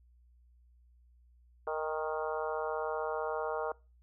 harmonic tone with a mistuned harmonic, 155.56 Hz, D#3, in tune, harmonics 3 / 4 / 5 / 6 / 7 / 8 / 9, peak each -36 / -38 / -40 / -42 / -43 / -44 / -45 dBFS, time 1.67-3.72 s, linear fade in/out 2 ms, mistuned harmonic 5, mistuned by +30 cents, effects noise-tail reverb RT60 0.3 s tail -24 dB re dry + added 60 Hz sine -60 dBFS peak until 4.02 s

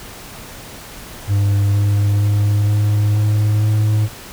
triangle tone with pitch steps, 100.7 / 101.93 / 103.17 / 104.43 / 105.71 / 107 Hz, G2 / G#2 / G#2 / G#2 / G#2 / A2, +47 / -32 / -11 / +10 / +31 / -48 cents, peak -10 dBFS, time 1.27-4.09 s, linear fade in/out 50 ms, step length 470 ms, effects pink hiss -35 dBFS RMS until 4.32 s

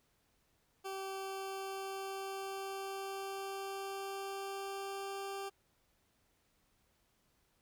20% pulse tone with pitch glide, 386.6 to 393.1 Hz, G4 to G4, -24 to +5 cents, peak -35 dBFS, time 0.84-5.5 s, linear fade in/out 20 ms, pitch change +29 cents, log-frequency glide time 1.16-5.2 s, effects pink hiss -75 dBFS RMS until 7.61 s

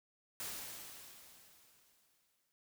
white noise with exponential decay, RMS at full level -42 dBFS, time 0.4-2.52 s, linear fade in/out 0 ms, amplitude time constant 460 ms, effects none

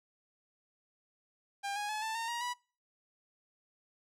sawtooth tone with pitch steps, 800 / 827.3 / 855.4 / 884.6 / 914.7 / 945.9 / 978.1 Hz, G5 / G#5 / A5 / A5 / A#5 / A#5 / B5, +35 / -7 / -49 / +9 / -33 / +25 / -17 cents, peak -31 dBFS, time 1.63-2.54 s, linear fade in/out 20 ms, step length 130 ms, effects noise-tail reverb RT60 0.4 s tail -25 dB re dry + low-pass 10000 Hz 12 dB/octave

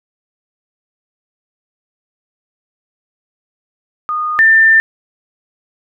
sine tone pair in turn, 1229 / 1789.3 Hz, D#6 / A6, -22 / +29 cents, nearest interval perfect fifth, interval 651 cents, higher second, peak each -15 / -5 dBFS, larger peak second, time 4.09-4.39 / 4.39-4.8 s, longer second, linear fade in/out 0 ms, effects none

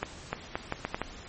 accelerating click train, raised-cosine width 0.5 ms, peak -14 dBFS, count 7, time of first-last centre 0.03-1.016 s, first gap 300 ms, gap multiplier 0.75, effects pink hiss -46 dBFS RMS until 1.28 s + MP3 32 kbps

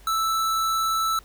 square tone, 1318.5 Hz, E6, in tune, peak -22 dBFS, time 0.07-1.19 s, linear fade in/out 2 ms, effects added 50 Hz sine -49 dBFS peak until 1.24 s + pink hiss -54 dBFS RMS until 1.24 s

